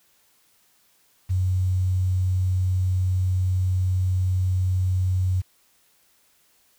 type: tone with quantisation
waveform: sine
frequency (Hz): 92.5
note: F#2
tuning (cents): 0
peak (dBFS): -19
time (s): 1.29-5.42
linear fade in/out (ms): 20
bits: 8
effects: white hiss -62 dBFS RMS until 6.78 s